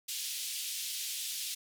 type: band-pass noise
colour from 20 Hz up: pink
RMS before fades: -38 dBFS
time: 0.08-1.55 s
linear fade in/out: 10 ms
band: 3000 to 15000 Hz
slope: 24 dB/octave
effects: none